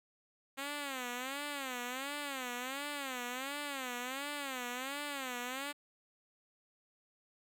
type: tone with vibrato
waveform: 5% pulse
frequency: 266.8 Hz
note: C4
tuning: 34 cents sharp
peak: -27 dBFS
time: 0.57-5.73 s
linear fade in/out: 20 ms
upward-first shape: sine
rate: 1.4 Hz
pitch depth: 160 cents each way
effects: none